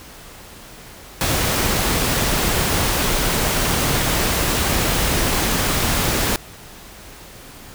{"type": "noise", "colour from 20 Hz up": "pink", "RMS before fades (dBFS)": -19, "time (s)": [1.21, 6.36], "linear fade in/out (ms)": 0, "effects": ["pink hiss -40 dBFS RMS until 7.74 s"]}